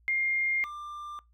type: tone pair in turn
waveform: sine / triangle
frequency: 2119 / 1189.2 Hz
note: C7 / D6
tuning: +21 / +21 cents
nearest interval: minor seventh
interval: 1000 cents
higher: first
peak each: -25 / -35 dBFS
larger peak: first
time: 0.08-0.64 / 0.64-1.19 s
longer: first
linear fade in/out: 0 ms
effects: noise-tail reverb RT60 0.2 s tail -22 dB re dry + added 58 Hz sine -60 dBFS peak until 1.33 s